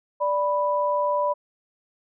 sine tone pair together, 586.9 / 987 Hz, D5 / B5, -1 / -1 cents, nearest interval major sixth, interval 900 cents, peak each -23 dBFS, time 0.2-1.34 s, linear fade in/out 20 ms, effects none

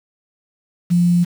sine tone with quantisation, 174.61 Hz, F3, in tune, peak -11 dBFS, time 0.9-1.25 s, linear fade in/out 20 ms, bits 6, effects none

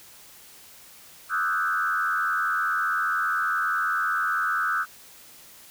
sine tone with frequency modulation, 1395 Hz, F6, 2 cents flat, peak -22 dBFS, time 1.29-4.86 s, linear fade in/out 50 ms, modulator 84.8 Hz, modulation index 2.1, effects white hiss -49 dBFS RMS until 5.7 s

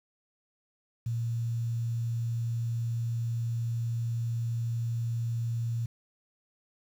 sine tone with quantisation, 116.54 Hz, A#2, in tune, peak -28 dBFS, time 1.06-5.86 s, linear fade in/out 5 ms, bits 9, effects none

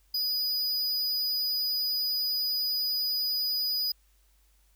square tone, 4945 Hz, D#8, 12 cents flat, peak -27 dBFS, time 0.14-3.92 s, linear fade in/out 5 ms, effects added 50 Hz sine -62 dBFS peak until 4.75 s + white hiss -69 dBFS RMS until 4.75 s

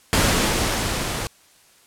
pink noise with level ramp, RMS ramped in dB -17 to -27 dBFS, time 0.13-1.27 s, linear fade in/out 0 ms, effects white hiss -54 dBFS RMS until 1.86 s + low-pass 11000 Hz 12 dB/octave

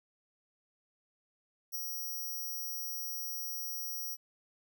5% pulse tone with ADSR envelope, 5700 Hz, F8, 34 cents sharp, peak -27 dBFS, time 1.72-4.17 s, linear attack 31 ms, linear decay 9 ms, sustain -4 dB, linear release 40 ms, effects none

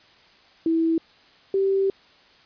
sine tone pair in turn, 327 / 388.9 Hz, E4 / G4, -14 / -14 cents, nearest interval minor third, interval 300 cents, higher second, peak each -18 dBFS, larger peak neither, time 0.66-0.98 / 1.54-1.9 s, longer second, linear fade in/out 2 ms, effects white hiss -54 dBFS RMS until 2.45 s + resampled to 11025 Hz

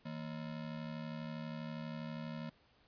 square ring-modulated tone, 195.7 Hz, G3, 3 cents flat, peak -39 dBFS, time 0.05-2.5 s, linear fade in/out 10 ms, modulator 36.2 Hz, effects pink hiss -69 dBFS RMS until 2.87 s + resampled to 11025 Hz

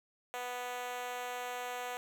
5% pulse tone with high-pass filter, 246.9 Hz, B3, in tune, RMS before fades -40 dBFS, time 0.34-1.97 s, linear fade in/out 0 ms, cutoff 600 Hz, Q 6.5, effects none

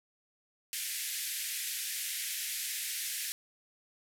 white band-pass noise, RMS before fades -37 dBFS, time 0.73-3.32 s, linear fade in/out 0 ms, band 1700 to 14000 Hz, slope 48 dB/octave, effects none

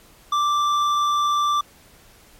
triangle tone with hard clipping, 1174.7 Hz, D6, in tune, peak -19 dBFS, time 0.32-1.61 s, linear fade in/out 5 ms, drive 12 dB, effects pink hiss -51 dBFS RMS until 2.39 s + MP3 64 kbps

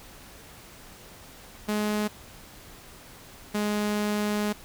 sawtooth tone pair in turn, 210.5 / 208.7 Hz, G#3 / G#3, +24 / +9 cents, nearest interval unison, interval 15 cents, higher first, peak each -21 dBFS, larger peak neither, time 1.68-2.08 / 3.54-4.53 s, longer second, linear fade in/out 10 ms, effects pink hiss -48 dBFS RMS until 4.64 s

